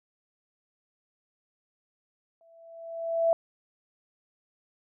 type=tone with exponential growth; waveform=sine; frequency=664 Hz; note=E5; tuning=12 cents sharp; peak=-18 dBFS; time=2.41-3.33 s; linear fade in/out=1 ms; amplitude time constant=200 ms; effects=none